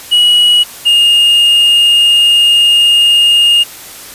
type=tone pair in turn; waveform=triangle; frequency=2913 / 2838 Hz; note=F#7 / F7; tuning=-28 / +27 cents; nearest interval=unison; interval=45 cents; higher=first; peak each=-3 dBFS; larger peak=neither; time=0.11-0.64 / 0.85-3.64 s; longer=second; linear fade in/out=20 ms; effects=white hiss -30 dBFS RMS until 4.14 s + resampled to 32000 Hz